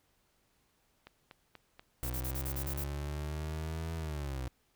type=click train; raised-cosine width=0.3 ms; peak=-33 dBFS; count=5; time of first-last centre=1.07-2.036 s; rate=4.14 Hz
type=noise bursts; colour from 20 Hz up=violet; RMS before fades=-40 dBFS; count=8; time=2.03-2.841 s; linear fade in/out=5 ms; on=69 ms; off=37 ms
type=linear two-way sweep; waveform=30% pulse; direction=up then down; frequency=61.74 to 82.41 to 61.74 Hz; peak=-33 dBFS; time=2.03-4.48 s; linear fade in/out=0 ms; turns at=3.95 s
effects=pink hiss -73 dBFS RMS until 4.75 s